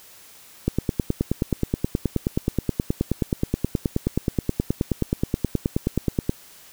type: click train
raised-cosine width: 3 ms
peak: -7 dBFS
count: 54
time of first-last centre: 0.68-6.294 s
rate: 9.44 Hz
effects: white hiss -48 dBFS RMS until 6.72 s